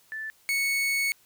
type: tone pair in turn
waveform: sine / 40% pulse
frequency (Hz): 1757 / 2214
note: A6 / C#7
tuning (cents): -3 / -3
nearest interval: major third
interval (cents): 400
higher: second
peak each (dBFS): -32 / -23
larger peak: second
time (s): 0.12-0.3 / 0.49-1.12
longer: second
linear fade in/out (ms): 0
effects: white hiss -61 dBFS RMS until 1.25 s